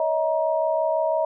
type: tone cluster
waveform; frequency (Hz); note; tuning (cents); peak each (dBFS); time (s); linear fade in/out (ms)
sine; 572 / 638 / 946; D5 / D#5 / A#5; -46 / +43 / +25; -27 / -21 / -27; 0-1.25; 2
effects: none